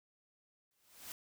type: noise with exponential growth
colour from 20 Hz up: white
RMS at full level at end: -44 dBFS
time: 0.71-1.12 s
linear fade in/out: 1 ms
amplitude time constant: 88 ms
effects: none